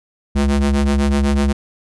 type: ring-modulated tone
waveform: square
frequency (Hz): 71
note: C#2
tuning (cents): +42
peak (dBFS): -11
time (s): 0.35-1.53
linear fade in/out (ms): 10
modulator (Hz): 138
effects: resampled to 24000 Hz